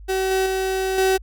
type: tone with level steps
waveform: 35% pulse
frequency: 380 Hz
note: F#4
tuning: 46 cents sharp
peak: -18 / -16 / -19 / -14 dBFS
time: 0.08-1.18 s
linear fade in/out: 20 ms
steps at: 0.31 / 0.46 / 0.98 s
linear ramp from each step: 2 ms
effects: added 50 Hz sine -37 dBFS peak until 1.22 s